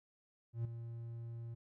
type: tone with ADSR envelope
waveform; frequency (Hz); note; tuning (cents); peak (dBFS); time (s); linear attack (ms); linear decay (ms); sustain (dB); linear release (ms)
triangle; 116.4; A#2; -2; -31; 0.53-1.55; 120; 4; -10; 14
effects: none